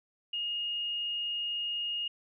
sine tone, 2854 Hz, F7, 37 cents sharp, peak -31 dBFS, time 0.33-2.08 s, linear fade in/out 5 ms, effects none

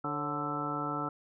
harmonic tone with a mistuned harmonic, 146.9 Hz, D3, 1 cent sharp, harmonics 1 / 2 / 3 / 4 / 5 / 6 / 7 / 8 / 9, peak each -41 / -38 / -43 / -44 / -42 / -42 / -44 / -47 / -35 dBFS, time 0.04-1.09 s, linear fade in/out 5 ms, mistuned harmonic 4, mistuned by -92 cents, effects none

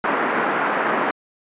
white band-pass noise, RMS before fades -21 dBFS, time 0.04-1.11 s, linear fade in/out 2 ms, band 210 to 1700 Hz, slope 24 dB/octave, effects resampled to 8000 Hz

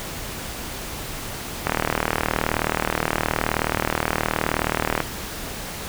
click train, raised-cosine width 0.5 ms, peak -4 dBFS, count 131, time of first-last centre 1.67-5.003 s, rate 39 Hz, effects pink hiss -32 dBFS RMS until 5.88 s

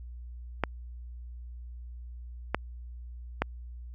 clicks, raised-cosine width 0.5 ms, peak -10 dBFS, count 3, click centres 0.637 / 2.546 / 3.42 s, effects added 60 Hz sine -40 dBFS peak until 3.94 s

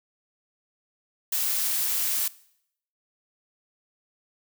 blue noise, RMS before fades -26 dBFS, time 1.32-2.28 s, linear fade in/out 5 ms, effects noise-tail reverb RT60 0.7 s tail -20 dB re dry

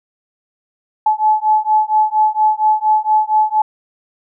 sine beating tone pair, 858 / 862.3 Hz, A5 / A5, -44 / -35 cents, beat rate 4.3 Hz, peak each -14 dBFS, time 1.06-3.62 s, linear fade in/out 5 ms, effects none

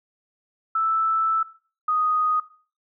sine tone pair in turn, 1318.5 / 1245 Hz, E6 / D#6, 0 / +1 cents, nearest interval minor second, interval 99 cents, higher first, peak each -19 dBFS, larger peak neither, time 0.75-1.43 / 1.88-2.4 s, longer first, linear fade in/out 5 ms, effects noise-tail reverb RT60 0.4 s tail -17 dB re dry

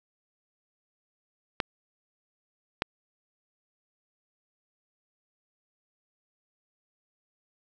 clicks, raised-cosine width 0.3 ms, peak -9 dBFS, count 2, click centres 1.602 / 2.821 s, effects none

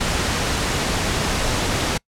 pink noise, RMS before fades -21 dBFS, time 0-1.98 s, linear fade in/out 10 ms, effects noise-tail reverb RT60 0.1 s tail -26 dB re dry + low-pass 8000 Hz 12 dB/octave

